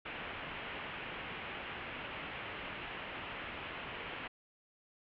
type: low-pass noise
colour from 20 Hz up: white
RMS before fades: -44 dBFS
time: 0.05-4.28 s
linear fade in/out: 10 ms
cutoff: 3000 Hz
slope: 48 dB/octave
effects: none